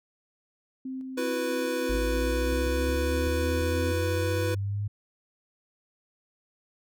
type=tone with tremolo; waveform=sine; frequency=261.6 Hz; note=C4; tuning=in tune; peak=-32 dBFS; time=0.85-3.92 s; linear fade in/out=5 ms; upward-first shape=square; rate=3.1 Hz; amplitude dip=25%
type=chord; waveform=square; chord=E suspended second; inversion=none; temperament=equal with one note detuned; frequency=329.6 / 364.9 / 493.9 Hz; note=E4 / F#4 / B4; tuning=0 / -24 / 0 cents; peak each=-34 / -36 / -30 dBFS; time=1.17-4.55 s; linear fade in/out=10 ms
type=linear sweep; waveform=sine; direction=up; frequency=52.5 to 103.83 Hz; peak=-27 dBFS; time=1.89-4.88 s; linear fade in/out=10 ms
type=clicks; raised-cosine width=5 ms; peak=-30 dBFS; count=7; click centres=1.952 / 2.53 / 2.668 / 2.891 / 2.959 / 3.274 / 3.613 s
effects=none